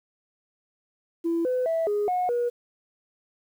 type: tone with pitch steps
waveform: sine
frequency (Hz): 334.7 / 505 / 656 / 413.9 / 726 / 481.2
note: E4 / B4 / E5 / G#4 / F#5 / B4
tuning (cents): +26 / +39 / -9 / -6 / -33 / -45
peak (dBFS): -21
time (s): 1.24-2.5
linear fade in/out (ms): 20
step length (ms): 210
effects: tanh soft clip ceiling -19 dBFS + 9-bit